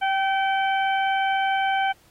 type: harmonic tone with a mistuned harmonic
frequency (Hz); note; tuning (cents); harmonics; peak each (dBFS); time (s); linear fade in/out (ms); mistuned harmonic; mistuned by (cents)
770; G5; -31; 1 / 2 / 3 / 4; -21 / -27 / -31 / -33; 0.01-1.93; 20; 1; +17
effects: pink hiss -58 dBFS RMS until 2.1 s + AAC 48 kbps